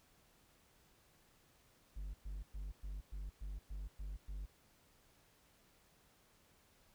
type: tone bursts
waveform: triangle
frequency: 49 Hz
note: G1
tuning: in tune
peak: -40 dBFS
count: 9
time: 1.96-4.46 s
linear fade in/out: 10 ms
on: 180 ms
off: 110 ms
effects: pink hiss -70 dBFS RMS until 6.94 s